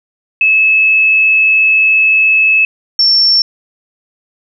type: tone pair in turn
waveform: sine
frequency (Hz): 2597 / 5429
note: E7 / F8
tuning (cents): -26 / -50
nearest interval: octave + minor second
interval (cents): 1276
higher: second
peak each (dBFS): -6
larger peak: neither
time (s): 0.41-2.65 / 2.99-3.42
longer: first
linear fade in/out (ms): 2
effects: none